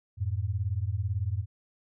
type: beating tone pair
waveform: sine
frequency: 89.1 / 107.1 Hz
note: F2 / A2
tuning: +35 / -46 cents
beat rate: 18 Hz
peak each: -30 dBFS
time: 0.17-1.46 s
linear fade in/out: 50 ms
effects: none